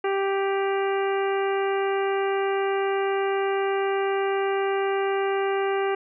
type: harmonic tone with a mistuned harmonic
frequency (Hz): 392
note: G4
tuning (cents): 0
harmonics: 1 / 2 / 3 / 4 / 5 / 6 / 7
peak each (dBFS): -23 / -29 / -33 / -35 / -37 / -39 / -40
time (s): 0.04-5.95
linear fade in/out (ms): 5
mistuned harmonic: 7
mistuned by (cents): +33
effects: none